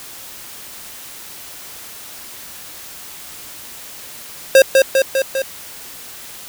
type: tone with echo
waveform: square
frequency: 535 Hz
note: C5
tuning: 38 cents sharp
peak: -5 dBFS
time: 4.55-4.62 s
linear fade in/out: 2 ms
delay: 200 ms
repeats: 4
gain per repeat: -3 dB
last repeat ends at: 5.42 s
effects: white hiss -35 dBFS RMS until 6.48 s